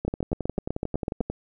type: two click trains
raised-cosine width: 2 ms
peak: -13 / -15 dBFS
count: 10 / 15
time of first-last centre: 0.08-1.206 / 0.05-1.3 s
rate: 7.99 / 11.2 Hz
effects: none